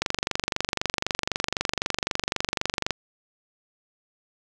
click train, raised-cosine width 0.2 ms, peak -6 dBFS, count 70, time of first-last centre 0.02-2.907 s, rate 23.9 Hz, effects none

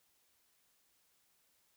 silence, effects white hiss -74 dBFS RMS until 1.76 s

